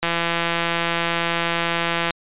click train, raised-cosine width 0.3 ms, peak -5 dBFS, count 352, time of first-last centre 0.03-2.107 s, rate 169 Hz, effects resampled to 8000 Hz

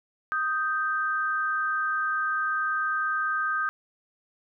sine tone pair together, 1244.5 / 1564.9 Hz, D#6 / G6, 0 / -3 cents, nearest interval major third, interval 397 cents, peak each -27 dBFS, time 0.32-3.69 s, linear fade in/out 0 ms, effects none

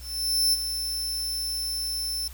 sawtooth tone with ADSR envelope, 5320 Hz, E8, 15 cents sharp, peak -16 dBFS, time 0-2.28 s, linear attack 530 ms, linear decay 26 ms, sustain -9 dB, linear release 5 ms, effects added 64 Hz sine -40 dBFS peak until 2.33 s + white hiss -49 dBFS RMS until 2.33 s

